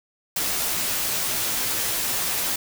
white noise with comb filter, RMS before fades -25 dBFS, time 0.36-2.56 s, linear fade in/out 5 ms, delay 14 ms, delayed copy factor -0.6, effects none

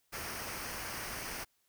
pink noise with comb filter, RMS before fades -41 dBFS, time 0.12-1.45 s, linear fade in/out 20 ms, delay 0.27 ms, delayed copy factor -0.55, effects white hiss -75 dBFS RMS until 1.68 s

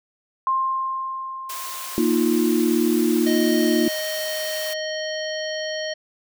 sine tone with exponential decay, 1057 Hz, C6, 17 cents sharp, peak -17 dBFS, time 0.47-3.37 s, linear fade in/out 1 ms, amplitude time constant 630 ms
white high-pass noise, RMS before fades -33 dBFS, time 1.49-4.74 s, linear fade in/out 10 ms, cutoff 580 Hz, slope 12 dB/octave
sine chord, Bb suspended fourth, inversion none, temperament equal, 233.1 / 311.1 / 349.2 Hz, Bb3 / Eb4 / F4, 0 / 0 / 0 cents, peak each -21 dBFS, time 1.98-3.88 s, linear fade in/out 0 ms
harmonic tone, 622.3 Hz, D#5, in tune, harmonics 1 / 3 / 5 / 7 / 9, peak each -27 / -32 / -34 / -35 / -37 dBFS, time 3.26-5.94 s, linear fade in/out 10 ms
effects none

